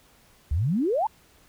sine exponential sweep, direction up, 65.7 to 932.3 Hz, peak -21 dBFS, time 0.51-1.07 s, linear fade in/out 5 ms, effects pink hiss -58 dBFS RMS until 1.48 s

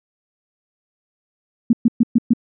sine tone bursts, 233.1 Hz, A#3, in tune, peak -9 dBFS, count 5, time 1.7-2.335 s, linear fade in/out 5 ms, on 31 ms, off 120 ms, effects none

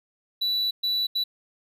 triangle tone bursts at uneven times, 3951 Hz, B7, in tune, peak -21 dBFS, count 3, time 0.41-0.71 / 0.83-1.07 / 1.15-1.24 s, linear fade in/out 10 ms, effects none

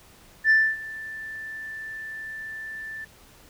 sine tone with ADSR envelope, 1766 Hz, A6, 6 cents sharp, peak -12 dBFS, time 0.44-3.05 s, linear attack 61 ms, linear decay 260 ms, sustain -21 dB, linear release 10 ms, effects tanh soft clip ceiling -12 dBFS + pink hiss -53 dBFS RMS until 3.49 s

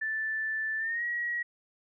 sine tone with pitch glide, 1760 to 1908.2 Hz, A6 to A#6, 0 to +40 cents, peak -29 dBFS, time 0.01-1.43 s, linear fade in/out 10 ms, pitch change +140 cents, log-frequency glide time 0.78-1.04 s, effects none

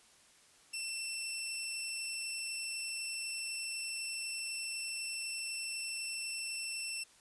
15% pulse tone, 2688 Hz, E7, 33 cents sharp, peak -30 dBFS, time 0.73-7.04 s, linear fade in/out 10 ms, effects white hiss -63 dBFS RMS until 7.2 s + resampled to 24000 Hz

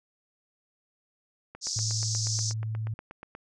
click train, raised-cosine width 0.5 ms, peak -27 dBFS, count 16, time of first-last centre 1.55-3.351 s, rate 8.33 Hz
pink band-pass noise, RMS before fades -32 dBFS, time 1.61-2.54 s, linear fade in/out 50 ms, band 5000 to 6700 Hz, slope 48 dB/octave
sine tone, 110 Hz, A2, in tune, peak -29 dBFS, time 1.76-2.94 s, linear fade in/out 5 ms
effects none

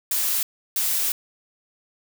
blue noise bursts at uneven times, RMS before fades -23 dBFS, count 2, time 0.11-0.43 / 0.76-1.12 s, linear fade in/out 2 ms, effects none

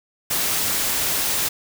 white noise, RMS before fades -22 dBFS, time 0.3-1.49 s, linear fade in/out 10 ms, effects none

